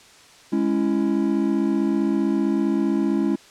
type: chord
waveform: triangle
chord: C# minor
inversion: second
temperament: just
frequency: 207.9 / 277.2 / 332.6 Hz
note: G#3 / C#4 / E4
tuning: +2 / 0 / +16 cents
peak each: -21 dBFS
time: 0.52-3.36 s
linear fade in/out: 10 ms
effects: white hiss -49 dBFS RMS until 3.5 s + low-pass 7000 Hz 12 dB/octave